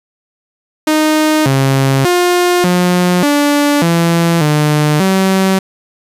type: tone with pitch steps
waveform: sawtooth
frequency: 309 / 135.2 / 355.1 / 178.9 / 290 / 168.5 / 150.3 / 190.8 Hz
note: D#4 / C#3 / F4 / F3 / D4 / E3 / D3 / G3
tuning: -12 / -43 / +29 / +42 / -22 / +38 / +40 / -47 cents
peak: -5 dBFS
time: 0.87-5.59 s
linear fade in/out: 5 ms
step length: 590 ms
effects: resampled to 32000 Hz